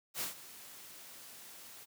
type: noise with ADSR envelope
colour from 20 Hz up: white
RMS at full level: -36 dBFS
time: 0.14-1.86 s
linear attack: 68 ms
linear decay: 130 ms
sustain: -16 dB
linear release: 32 ms
effects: high-pass 100 Hz 12 dB/octave